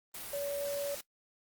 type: tone in noise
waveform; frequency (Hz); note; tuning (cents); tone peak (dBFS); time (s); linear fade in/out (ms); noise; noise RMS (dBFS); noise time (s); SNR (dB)
sine; 569; C#5; +45; -33; 0.33-0.95; 5; white; -43; 0.14-1.01; +7
effects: noise-tail reverb RT60 0.1 s tail -20 dB re dry + Opus 32 kbps